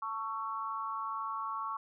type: tone with amplitude modulation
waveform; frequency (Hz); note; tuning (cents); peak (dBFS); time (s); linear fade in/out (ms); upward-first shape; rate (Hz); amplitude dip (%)
sine; 1112; C#6; +5; -30; 0.02-1.77; 5; sine; 222; 95
effects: none